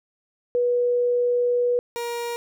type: tone pair in turn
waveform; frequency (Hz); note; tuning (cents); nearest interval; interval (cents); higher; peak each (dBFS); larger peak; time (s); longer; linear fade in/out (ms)
sine / 30% pulse; 487.1 / 473.5; B4 / A#4; -24 / +27; unison; 49; first; -18 / -24; first; 0.55-1.79 / 1.96-2.36; first; 0
effects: none